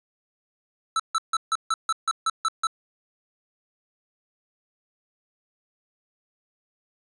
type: tone bursts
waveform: square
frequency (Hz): 1318.5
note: E6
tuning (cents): 0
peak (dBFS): -21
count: 10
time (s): 0.96-2.67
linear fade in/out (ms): 2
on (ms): 36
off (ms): 150
effects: resampled to 22050 Hz